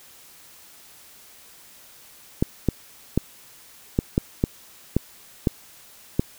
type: clicks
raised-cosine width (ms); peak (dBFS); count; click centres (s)
3; -5; 9; 2.425 / 2.687 / 3.176 / 3.989 / 4.179 / 4.439 / 4.966 / 5.472 / 6.195
effects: white hiss -49 dBFS RMS until 6.38 s